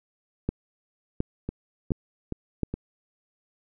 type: two click trains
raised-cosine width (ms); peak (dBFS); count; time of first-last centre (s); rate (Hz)
3; -12 / -17; 4 / 4; 0.49-2.633 / 1.49-2.74; 1.4 / 2.4
effects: none